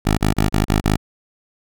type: tone bursts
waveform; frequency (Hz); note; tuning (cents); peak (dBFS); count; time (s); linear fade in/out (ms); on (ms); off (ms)
10% pulse; 52.1; G#1; +6; -6; 6; 0.05-0.97; 20; 130; 28
effects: none